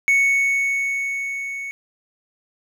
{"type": "tone with level ramp", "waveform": "triangle", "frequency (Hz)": 2217, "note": "C#7", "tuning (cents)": 0, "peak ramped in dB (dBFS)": [-11, -26], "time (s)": [0.08, 1.71], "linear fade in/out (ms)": 0, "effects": []}